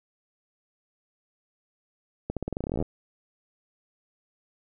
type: accelerating click train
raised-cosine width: 2 ms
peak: -16 dBFS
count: 18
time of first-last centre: 2.3-2.825 s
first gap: 67 ms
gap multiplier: 0.89
effects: none